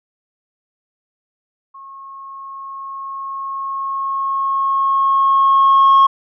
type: tone with level ramp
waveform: sine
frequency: 1088 Hz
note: C#6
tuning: 33 cents flat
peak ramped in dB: -34 to -4 dBFS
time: 1.74-6.07 s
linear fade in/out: 10 ms
effects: tanh soft clip ceiling -5 dBFS